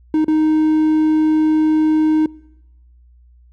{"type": "tone with dropouts", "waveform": "triangle", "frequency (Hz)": 311.1, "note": "D#4", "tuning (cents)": 0, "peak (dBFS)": -10, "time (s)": [0.14, 2.26], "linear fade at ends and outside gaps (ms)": 2, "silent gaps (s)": [0.245, 0.281], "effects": ["noise-tail reverb RT60 1.0 s tail -24 dB re dry", "added 60 Hz sine -45 dBFS peak until 3.52 s"]}